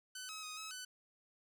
10% pulse tone with pitch steps, 1508 / 1280 / 1251 / 1288 / 1502 Hz, F#6 / D#6 / D#6 / E6 / F#6, +32 / +49 / +9 / -41 / +26 cents, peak -36 dBFS, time 0.15-0.85 s, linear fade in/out 5 ms, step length 140 ms, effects none

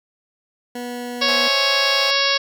20% pulse tone, 243.8 Hz, B3, 22 cents flat, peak -22 dBFS, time 0.75-1.48 s, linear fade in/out 5 ms
harmonic tone, 554.4 Hz, C#5, in tune, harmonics 1 / 2 / 3 / 4 / 5 / 6 / 7 / 8 / 9 / 10, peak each -25 / -25 / -25 / -25 / -25 / -25 / -25 / -25 / -25 / -25 dBFS, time 1.21-2.38 s, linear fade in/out 10 ms
sawtooth chord, C augmented, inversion none, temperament equal, 523.3 / 659.3 / 830.6 Hz, C5 / E5 / G#5, 0 / 0 / 0 cents, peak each -26 / -29 / -28 dBFS, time 1.28-2.11 s, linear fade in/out 5 ms
effects none

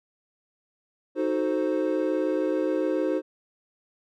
triangle chord, D# diminished seventh, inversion none, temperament equal with one note detuned, 311.1 / 370 / 437 / 523.3 Hz, D#4 / F#4 / A4 / C5, 0 / 0 / -12 / 0 cents, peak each -25 / -27 / -30 / -26 dBFS, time 1.15-3.22 s, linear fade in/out 50 ms, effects none

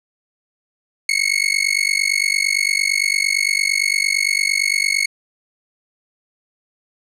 sawtooth tone with amplitude modulation, 2191 Hz, C#7, 21 cents flat, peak -8 dBFS, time 1.09-5.06 s, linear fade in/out 2 ms, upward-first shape sine, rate 48.8 Hz, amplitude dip 100%, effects low-pass 10000 Hz 12 dB/octave

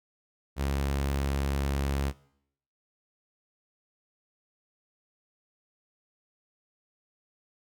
sawtooth tone, 69.3 Hz, C#2, in tune, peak -23 dBFS, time 0.56-2.13 s, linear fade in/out 50 ms, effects noise-tail reverb RT60 0.7 s tail -20 dB re dry

